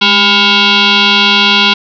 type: tone with frequency modulation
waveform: sine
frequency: 207.7 Hz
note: G#3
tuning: in tune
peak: -5 dBFS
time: 0.01-1.74 s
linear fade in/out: 10 ms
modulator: 605 Hz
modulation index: 6.5
effects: none